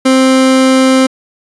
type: tone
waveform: 30% pulse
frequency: 262.1 Hz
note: C4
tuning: 3 cents sharp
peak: -3 dBFS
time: 0.05-1.07 s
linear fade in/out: 10 ms
effects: resampled to 24000 Hz